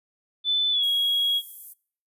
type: tone with pitch glide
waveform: sine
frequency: 3509 to 3312 Hz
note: A7 to G#7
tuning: -5 to -5 cents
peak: -20 dBFS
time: 0.44-1.42 s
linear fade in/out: 50 ms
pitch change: -100 cents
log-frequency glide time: 0.71-0.84 s
type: high-pass noise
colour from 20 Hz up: white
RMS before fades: -39 dBFS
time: 0.82-1.74 s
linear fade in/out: 20 ms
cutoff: 11000 Hz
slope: 24 dB/octave
effects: noise-tail reverb RT60 0.5 s tail -23 dB re dry + resampled to 32000 Hz